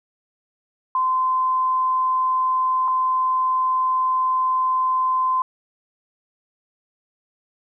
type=tone pair in turn; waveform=sine; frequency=1032 / 1032 Hz; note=C6 / C6; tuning=-24 / -24 cents; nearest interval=unison; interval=0 cents; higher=neither; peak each=-17 dBFS; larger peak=neither; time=0.95-2.88 / 2.88-5.42 s; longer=second; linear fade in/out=2 ms; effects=none